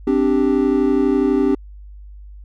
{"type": "chord", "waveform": "triangle", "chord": "C suspended second", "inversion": "none", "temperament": "equal", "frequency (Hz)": [261.6, 293.7, 392], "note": ["C4", "D4", "G4"], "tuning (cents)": [0, 0, 0], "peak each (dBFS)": -16, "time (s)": [0.07, 1.55], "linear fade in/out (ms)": 5, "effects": ["added 50 Hz sine -35 dBFS peak until 2.44 s"]}